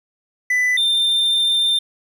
triangle tone pair in turn, 1994 / 3593 Hz, B6 / A7, +16 / +36 cents, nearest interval minor seventh, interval 1020 cents, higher second, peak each -13 / -13 dBFS, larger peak neither, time 0.5-0.77 / 0.77-1.79 s, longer second, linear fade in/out 5 ms, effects none

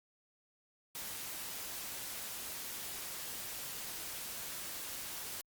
white noise, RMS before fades -43 dBFS, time 0.95-5.41 s, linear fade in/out 0 ms, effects Opus 48 kbps

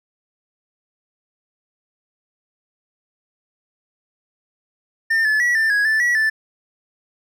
triangle tone with pitch steps, 1804 / 1727 / 1935 / 1782 / 1662 / 1758 / 1933 / 1758 Hz, A6 / A6 / B6 / A6 / G#6 / A6 / B6 / A6, +43 / -33 / -36 / +22 / +1 / -2 / -38 / -2 cents, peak -13 dBFS, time 5.1-6.3 s, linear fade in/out 10 ms, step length 150 ms, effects none

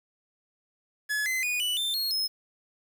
45% pulse tone with pitch steps, 1703 / 2049 / 2465 / 2965 / 3567 / 4291 / 5163 Hz, G#6 / C7 / D#7 / F#7 / A7 / C8 / E8, +43 / -37 / -17 / +3 / +23 / +43 / -37 cents, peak -26 dBFS, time 1.09-2.28 s, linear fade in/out 20 ms, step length 170 ms, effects 9-bit

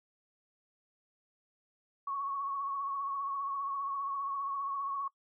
sine tone with vibrato, 1108.7 Hz, C#6, in tune, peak -33 dBFS, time 2.07-5.08 s, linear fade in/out 5 ms, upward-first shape triangle, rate 15 Hz, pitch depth 44 cents each way, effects noise-tail reverb RT60 0.1 s tail -21 dB re dry

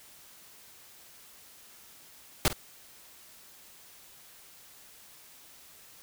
pink noise with echo, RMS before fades -23 dBFS, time 2.45-2.48 s, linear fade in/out 0 ms, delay 49 ms, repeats 1, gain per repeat -13 dB, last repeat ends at 2.529 s, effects white hiss -54 dBFS RMS until 6.02 s

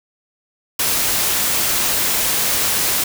white noise, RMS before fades -18 dBFS, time 0.79-3.04 s, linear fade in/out 5 ms, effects none

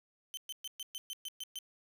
sawtooth tone bursts, 3075 Hz, G7, 34 cents flat, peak -36 dBFS, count 9, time 0.34-1.588 s, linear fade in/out 0 ms, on 32 ms, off 120 ms, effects 13-bit

